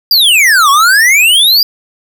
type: exponential two-way sweep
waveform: square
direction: down then up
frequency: 4905 to 1083 to 4905 Hz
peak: -5 dBFS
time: 0.11-1.63 s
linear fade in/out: 2 ms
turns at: 0.7 s
effects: none